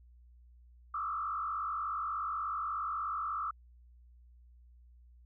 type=tone with frequency modulation; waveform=sine; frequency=1241 Hz; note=D#6; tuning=5 cents flat; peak=-33 dBFS; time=0.94-3.51 s; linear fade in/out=5 ms; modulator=48.3 Hz; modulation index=2; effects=added 60 Hz sine -56 dBFS peak until 5.25 s